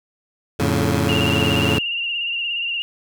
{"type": "chord", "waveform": "15% pulse", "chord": "F augmented", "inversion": "none", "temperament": "equal with one note detuned", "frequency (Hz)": [87.31, 110, 141.01], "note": ["F2", "A2", "C#3"], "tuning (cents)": [0, 0, 30], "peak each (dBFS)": -15, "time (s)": [0.59, 1.79], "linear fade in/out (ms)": 10}
{"type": "tone with vibrato", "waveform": "sine", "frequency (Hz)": 2794, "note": "F7", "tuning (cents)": 0, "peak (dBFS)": -21, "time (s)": [1.09, 2.82], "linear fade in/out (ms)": 0, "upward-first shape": "sine", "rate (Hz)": 17, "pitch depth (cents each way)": 46}
{"effects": []}